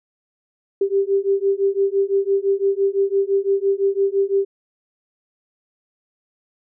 sine beating tone pair, 391 / 396.9 Hz, G4 / G4, -4 / +22 cents, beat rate 5.9 Hz, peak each -19 dBFS, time 0.81-4.45 s, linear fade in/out 5 ms, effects none

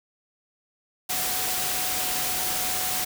sine tone in noise, 740 Hz, F#5, in tune, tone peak -36 dBFS, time 1.09-3.05 s, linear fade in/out 10 ms, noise white, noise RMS -27 dBFS, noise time 1.09-3.05 s, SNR -12 dB, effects none

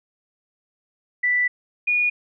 sine tone pair in turn, 1975 / 2448 Hz, B6 / D#7, 0 / -29 cents, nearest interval major third, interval 371 cents, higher second, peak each -17 dBFS, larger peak neither, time 1.23-1.48 / 1.87-2.1 s, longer first, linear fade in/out 10 ms, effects none

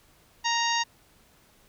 harmonic tone, 933 Hz, A#5, 1 cent sharp, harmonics 1 / 2 / 3 / 4 / 5 / 6 / 7, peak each -27 / -30 / -32 / -33 / -34 / -35 / -35 dBFS, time 0.44-0.84 s, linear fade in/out 20 ms, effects pink hiss -60 dBFS RMS until 1.68 s

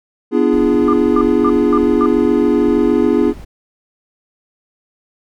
triangle chord, B diminished seventh, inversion none, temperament equal with one note detuned, 246.9 / 293.7 / 341.6 / 415.3 Hz, B3 / D4 / F4 / Ab4, 0 / 0 / -38 / 0 cents, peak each -14 dBFS, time 0.31-3.34 s, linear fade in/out 50 ms
brown noise, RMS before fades -32 dBFS, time 0.52-3.45 s, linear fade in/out 10 ms
sine tone bursts, 1200 Hz, D6, 37 cents sharp, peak -15 dBFS, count 5, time 0.88-2.06 s, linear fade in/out 2 ms, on 52 ms, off 230 ms
clicks, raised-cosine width 5 ms, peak -22 dBFS, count 4, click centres 0.968 / 1.837 / 2.58 / 2.784 s
effects none

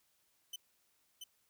sawtooth tone with echo, 3037 Hz, F#7, 44 cents sharp, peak -38 dBFS, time 0.53-0.56 s, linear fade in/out 5 ms, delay 680 ms, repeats 1, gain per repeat -4 dB, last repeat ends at 1.24 s, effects white hiss -75 dBFS RMS until 1.49 s

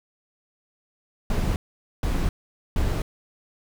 brown noise bursts, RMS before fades -23 dBFS, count 3, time 1.3-3.02 s, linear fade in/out 2 ms, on 260 ms, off 470 ms, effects none

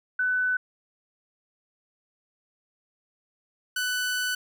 sine / sawtooth tone pair in turn, 1500 / 1494.1 Hz, F#6 / F#6, +23 / +16 cents, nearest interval unison, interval 7 cents, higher first, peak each -22 dBFS, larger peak neither, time 0.19-0.57 / 3.76-4.35 s, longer second, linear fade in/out 5 ms, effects none

